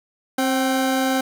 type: tone pair together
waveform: 30% pulse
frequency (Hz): 264.8 / 772.3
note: C4 / G5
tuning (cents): +21 / -26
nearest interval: octave + perfect fifth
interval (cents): 1853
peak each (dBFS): -17 / -21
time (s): 0.38-1.21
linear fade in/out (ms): 5
effects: none